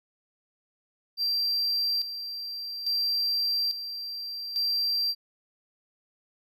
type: tone with tremolo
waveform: triangle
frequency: 4716 Hz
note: D8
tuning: 6 cents sharp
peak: -23 dBFS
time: 1.17-5.15 s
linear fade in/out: 50 ms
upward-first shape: square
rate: 0.59 Hz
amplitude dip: 65%
effects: none